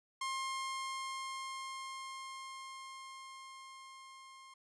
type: tone with level ramp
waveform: sawtooth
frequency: 1064 Hz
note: C6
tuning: 29 cents sharp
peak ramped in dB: -32 to -50 dBFS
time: 0.21-4.54 s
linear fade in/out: 5 ms
effects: resampled to 24000 Hz